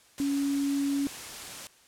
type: tone in noise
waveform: sine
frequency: 280 Hz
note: C#4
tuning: 18 cents sharp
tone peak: -25 dBFS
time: 0.2-1.07 s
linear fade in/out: 0 ms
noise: white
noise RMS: -40 dBFS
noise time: 0.18-1.67 s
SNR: +12 dB
effects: white hiss -59 dBFS RMS until 1.87 s + low-pass 10000 Hz 12 dB/octave